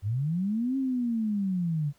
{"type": "linear two-way sweep", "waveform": "sine", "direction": "up then down", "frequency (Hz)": [92.5, 271.4, 140], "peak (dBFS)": -25, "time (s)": [0.02, 1.93], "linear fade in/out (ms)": 50, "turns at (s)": 0.77, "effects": ["pink hiss -65 dBFS RMS until 1.98 s"]}